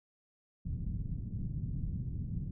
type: low-pass noise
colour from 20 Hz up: white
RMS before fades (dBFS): -37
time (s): 0.65-2.51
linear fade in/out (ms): 5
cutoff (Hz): 160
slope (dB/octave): 24
effects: none